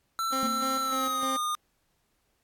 square tone with pitch glide, 1338 to 1219.9 Hz, E6 to D#6, +25 to -35 cents, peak -28 dBFS, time 0.19-1.55 s, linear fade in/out 0 ms, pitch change -160 cents, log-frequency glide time 0.82-1.29 s
20% pulse tone with tremolo, 264.2 Hz, C4, 17 cents sharp, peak -26 dBFS, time 0.32-1.37 s, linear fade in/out 10 ms, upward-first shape square, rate 3.3 Hz, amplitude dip 55%
sine tone with exponential decay, 230 Hz, A#3, 23 cents flat, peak -28 dBFS, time 0.43-1.17 s, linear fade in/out 0 ms, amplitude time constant 160 ms
effects pink hiss -73 dBFS RMS until 2.43 s + AAC 64 kbps

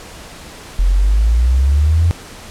sine exponential sweep, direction up, 42.64 to 87.31 Hz, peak -9 dBFS, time 0.79-2.11 s, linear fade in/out 0 ms, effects pink hiss -35 dBFS RMS until 2.5 s + low-pass 10000 Hz 12 dB/octave

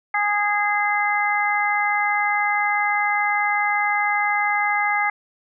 harmonic tone, 412.7 Hz, G#4, 11 cents flat, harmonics 2 / 3 / 4 / 5, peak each -22 / -26 / -26 / -22 dBFS, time 0.14-5.1 s, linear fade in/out 5 ms, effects none

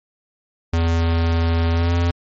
square tone with pitch glide, 83.3 to 85.84 Hz, E2 to F2, +19 to -29 cents, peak -16 dBFS, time 0.73-2.11 s, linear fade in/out 5 ms, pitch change +52 cents, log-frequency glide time 1.72-1.93 s, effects low-pass 6000 Hz 12 dB/octave + MP3 32 kbps

